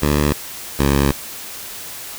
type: tone pair in turn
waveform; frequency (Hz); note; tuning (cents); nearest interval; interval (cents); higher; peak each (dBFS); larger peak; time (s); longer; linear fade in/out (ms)
10% pulse; 73.5 / 69.91; D2 / C#2; +2 / +15; minor second; 87; first; -6 / -5; second; 0.02-0.33 / 0.79-1.12; second; 5
effects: white hiss -32 dBFS RMS until 2.18 s